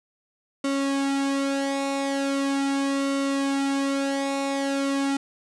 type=tone with flanger; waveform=sawtooth; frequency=275.7 Hz; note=C#4; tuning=9 cents flat; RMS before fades=-25 dBFS; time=0.64-5.17 s; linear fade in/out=5 ms; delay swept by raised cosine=1.2 to 3 ms; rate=0.4 Hz; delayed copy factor=-0.65; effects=resampled to 22050 Hz + 8-bit